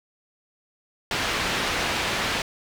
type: low-pass noise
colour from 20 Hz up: white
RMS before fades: -26 dBFS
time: 1.11-2.42 s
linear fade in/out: 2 ms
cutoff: 3100 Hz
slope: 12 dB/octave
effects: none